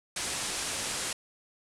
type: low-pass noise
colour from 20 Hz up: white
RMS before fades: -34 dBFS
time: 0.16-1.13 s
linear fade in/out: 5 ms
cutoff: 10000 Hz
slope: 48 dB/octave
effects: none